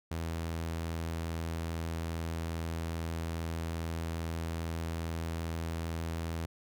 sawtooth tone, 82.41 Hz, E2, in tune, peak -30 dBFS, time 0.11-6.46 s, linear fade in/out 5 ms, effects none

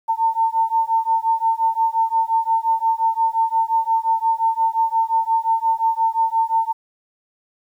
sine beating tone pair, 899 / 904.7 Hz, A5 / A5, +37 / +48 cents, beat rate 5.7 Hz, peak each -19 dBFS, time 0.08-6.73 s, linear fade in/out 20 ms, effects 9-bit

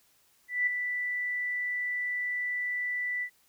sine tone with ADSR envelope, 1975.5 Hz, B6, in tune, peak -22 dBFS, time 0.48-3.3 s, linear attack 190 ms, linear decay 5 ms, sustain -7 dB, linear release 77 ms, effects white hiss -66 dBFS RMS until 3.48 s

